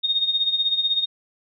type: tone with tremolo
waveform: sine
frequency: 3700 Hz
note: A#7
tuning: 14 cents flat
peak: -16 dBFS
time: 0.03-1.06 s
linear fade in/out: 20 ms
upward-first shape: sine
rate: 16 Hz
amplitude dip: 70%
effects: none